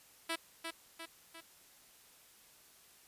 5% pulse tone with echo, 329.6 Hz, E4, in tune, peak -23 dBFS, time 0.29-0.36 s, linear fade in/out 10 ms, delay 350 ms, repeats 3, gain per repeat -5 dB, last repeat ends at 1.41 s, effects white hiss -62 dBFS RMS until 3.07 s + resampled to 32000 Hz

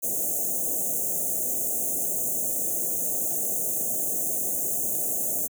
white band-stop noise, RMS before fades -27 dBFS, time 0.02-5.48 s, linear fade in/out 20 ms, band 740 to 6300 Hz, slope 96 dB/octave, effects high-pass 150 Hz 12 dB/octave

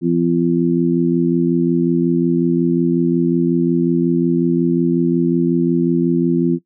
harmonic tone, 85.5 Hz, F2, 36 cents flat, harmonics 2 / 3 / 4, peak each -17 / -17 / -17 dBFS, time 0.01-6.59 s, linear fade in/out 50 ms, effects noise-tail reverb RT60 0.1 s tail -17 dB re dry

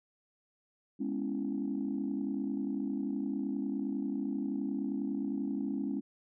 sine chord, C# minor seventh, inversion second, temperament equal, 207.7 / 246.9 / 277.2 / 329.6 Hz, G#3 / B3 / C#4 / E4, 0 / 0 / 0 / 0 cents, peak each -36 / -39 / -34 / -40 dBFS, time 0.99-6.01 s, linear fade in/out 20 ms, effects tanh soft clip ceiling -24 dBFS

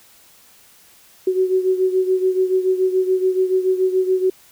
sine beating tone pair, 372.1 / 379.1 Hz, F#4 / F#4, +10 / +42 cents, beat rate 7 Hz, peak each -16 / -21 dBFS, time 1.27-4.3 s, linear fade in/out 5 ms, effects white hiss -50 dBFS RMS until 4.51 s

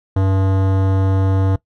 sine tone with hard clipping, 95.9 Hz, G2, 37 cents flat, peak -15 dBFS, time 0.16-1.56 s, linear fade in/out 5 ms, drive 18 dB, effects noise-tail reverb RT60 0.1 s tail -20 dB re dry

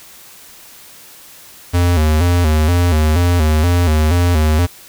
square tone with vibrato, 82.41 Hz, E2, in tune, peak -11 dBFS, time 1.73-4.67 s, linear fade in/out 20 ms, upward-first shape square, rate 2.1 Hz, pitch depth 110 cents each way, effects white hiss -40 dBFS RMS until 4.88 s

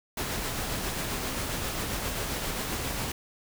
pink noise with tremolo, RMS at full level -31 dBFS, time 0.17-3.12 s, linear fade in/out 5 ms, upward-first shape sine, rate 7.5 Hz, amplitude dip 25%, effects none

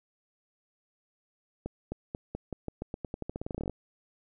accelerating click train, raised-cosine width 2 ms, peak -21 dBFS, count 23, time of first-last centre 1.66-3.697 s, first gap 260 ms, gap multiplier 0.88, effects none

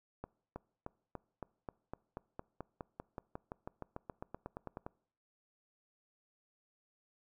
accelerating click train, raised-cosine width 1 ms, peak -28 dBFS, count 26, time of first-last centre 0.24-4.865 s, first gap 320 ms, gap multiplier 0.95, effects noise-tail reverb RT60 0.6 s tail -24 dB re dry

